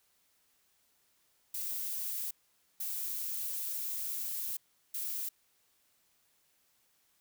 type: noise bursts at uneven times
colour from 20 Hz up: violet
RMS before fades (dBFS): -37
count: 3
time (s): 1.54-2.31 / 2.8-4.57 / 4.94-5.29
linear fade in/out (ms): 5
effects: white hiss -72 dBFS RMS until 7.2 s